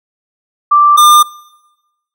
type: tone pair in turn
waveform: sine / square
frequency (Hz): 1174.7 / 1200.8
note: D6 / D6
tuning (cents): 0 / +38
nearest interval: unison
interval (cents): 38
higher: second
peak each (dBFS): -4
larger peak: neither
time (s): 0.71-0.97 / 0.97-1.23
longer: neither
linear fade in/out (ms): 10
effects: noise-tail reverb RT60 1.0 s tail -22 dB re dry